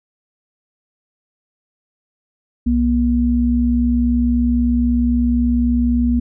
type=tone pair together; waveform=sine; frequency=63.5 / 239.7 Hz; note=B1 / A#3; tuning=+49 / +48 cents; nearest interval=octave + major seventh; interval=2299 cents; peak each=-18 / -14 dBFS; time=2.66-6.2 s; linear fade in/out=10 ms; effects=none